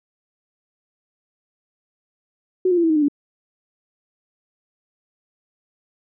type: tone with pitch steps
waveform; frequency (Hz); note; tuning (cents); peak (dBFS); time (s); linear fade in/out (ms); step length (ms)
sine; 370 / 354.7 / 340.1 / 326 / 312.6 / 299.7 / 287.3; F#4 / F4 / F4 / E4 / D#4 / D4 / D4; 0 / +27 / -46 / -19 / +8 / +35 / -38; -14; 2.65-3.084; 5; 62
effects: none